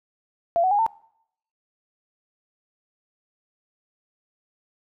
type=tone with pitch steps; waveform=sine; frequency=681 / 746.9 / 819.3 / 898.6 Hz; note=F5 / F#5 / G#5 / A5; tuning=-44 / +16 / -24 / +36 cents; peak=-17 dBFS; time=0.56-0.864 s; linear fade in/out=0 ms; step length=76 ms; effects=noise-tail reverb RT60 0.7 s tail -23 dB re dry